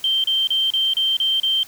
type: tone bursts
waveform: sine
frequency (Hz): 3136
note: G7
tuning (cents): 0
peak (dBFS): -16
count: 7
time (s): 0.04-1.632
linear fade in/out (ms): 2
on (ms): 200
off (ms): 32
effects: white hiss -43 dBFS RMS until 1.67 s